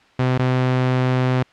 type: tone with dropouts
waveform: sawtooth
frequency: 127.8 Hz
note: C3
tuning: 40 cents flat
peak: -12 dBFS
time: 0.19-1.43 s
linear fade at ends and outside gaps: 5 ms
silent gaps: 0.379-0.392 s
effects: white hiss -53 dBFS RMS until 1.52 s + low-pass 3000 Hz 12 dB/octave